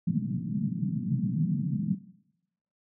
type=band-pass noise; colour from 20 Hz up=white; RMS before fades=-29 dBFS; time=0.07-1.95 s; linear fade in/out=5 ms; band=130 to 220 Hz; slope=48 dB/octave; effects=noise-tail reverb RT60 0.8 s tail -17 dB re dry